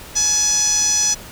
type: tone with band-pass filter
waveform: sawtooth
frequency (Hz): 847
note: G#5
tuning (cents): +34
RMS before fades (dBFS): -17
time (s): 0.15-1.15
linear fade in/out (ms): 20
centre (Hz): 5900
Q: 9.8
effects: pink hiss -37 dBFS RMS until 1.31 s

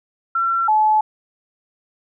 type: tone pair in turn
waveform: sine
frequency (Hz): 1356 / 860.4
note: E6 / A5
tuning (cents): +49 / -39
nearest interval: minor sixth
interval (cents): 788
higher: first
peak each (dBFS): -16 / -12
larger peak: second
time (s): 0.35-0.68 / 0.68-1.01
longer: neither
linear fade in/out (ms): 5
effects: none

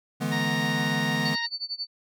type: chord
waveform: square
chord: E dominant seventh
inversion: third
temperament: equal with one note detuned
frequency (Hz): 146.83 / 164.81 / 212.1 / 246.9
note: D3 / E3 / G#3 / B3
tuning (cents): 0 / 0 / +37 / 0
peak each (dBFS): -32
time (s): 0.2-1.36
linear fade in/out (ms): 20
type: harmonic tone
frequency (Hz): 932.3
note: A#5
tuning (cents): 0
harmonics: 1 / 2 / 3 / 4 / 5 / 6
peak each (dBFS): -36 / -29 / -39 / -36 / -43 / -43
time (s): 0.31-1.47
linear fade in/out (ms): 20
type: tone with tremolo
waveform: sine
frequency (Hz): 4500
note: C#8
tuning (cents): +25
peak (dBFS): -27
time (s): 1.25-1.87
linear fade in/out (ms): 5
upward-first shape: sine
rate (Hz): 11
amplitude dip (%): 95
effects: none

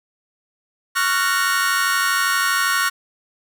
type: chord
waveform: 40% pulse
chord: Gb major seventh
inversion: second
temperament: just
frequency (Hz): 1110 / 1387.5 / 1480 / 1850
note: Db6 / F6 / Gb6 / Bb6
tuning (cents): +2 / -12 / 0 / -14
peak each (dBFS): -22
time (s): 0.95-2.9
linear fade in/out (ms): 20
effects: none

